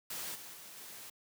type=noise with level steps; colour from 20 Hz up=white; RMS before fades=-41 / -49 / -51 / -49 dBFS; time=0.1-1.1 s; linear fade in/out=5 ms; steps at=0.34 / 0.53 / 0.76 s; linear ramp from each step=20 ms; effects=high-pass 100 Hz 12 dB/octave